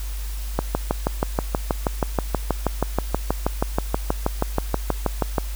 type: click train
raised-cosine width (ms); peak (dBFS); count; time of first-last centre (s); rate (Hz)
1; -5; 31; 0.59-5.382; 6.26
effects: added 50 Hz sine -26 dBFS peak until 5.55 s + white hiss -40 dBFS RMS until 5.55 s